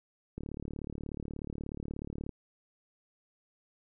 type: click train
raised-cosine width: 3 ms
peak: -26 dBFS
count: 71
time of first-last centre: 0.38-2.293 s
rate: 36.6 Hz
effects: none